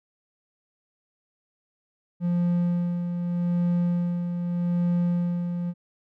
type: tone with tremolo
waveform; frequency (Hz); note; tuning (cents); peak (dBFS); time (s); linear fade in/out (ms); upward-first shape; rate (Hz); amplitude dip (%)
triangle; 174.61; F3; 0; -18; 2.2-5.74; 50; sine; 0.82; 50
effects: none